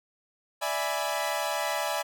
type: chord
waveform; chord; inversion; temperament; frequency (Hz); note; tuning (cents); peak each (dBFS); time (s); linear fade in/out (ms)
sawtooth; E dominant seventh; third; equal; 587.3 / 659.3 / 830.6 / 987.8; D5 / E5 / G#5 / B5; 0 / 0 / 0 / 0; -29 / -29 / -29 / -31; 0.61-2.03; 20
effects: none